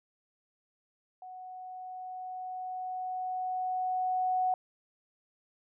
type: tone with level ramp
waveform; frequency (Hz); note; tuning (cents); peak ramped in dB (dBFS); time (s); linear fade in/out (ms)
sine; 740; F#5; 0; -43 to -25; 1.22-4.54; 2
effects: none